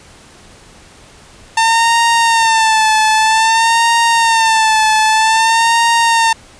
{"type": "tone with vibrato", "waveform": "sawtooth", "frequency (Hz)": 898, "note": "A5", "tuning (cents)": 35, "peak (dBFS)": -5, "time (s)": [1.57, 6.33], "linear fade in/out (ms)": 5, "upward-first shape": "sine", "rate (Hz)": 0.52, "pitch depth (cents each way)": 58, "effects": ["pink hiss -41 dBFS RMS until 6.59 s", "resampled to 22050 Hz"]}